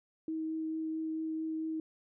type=tone with vibrato; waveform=sine; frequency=318.1 Hz; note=D#4; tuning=38 cents sharp; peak=-33 dBFS; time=0.28-1.8 s; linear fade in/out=2 ms; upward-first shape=triangle; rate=4.5 Hz; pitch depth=9 cents each way; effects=none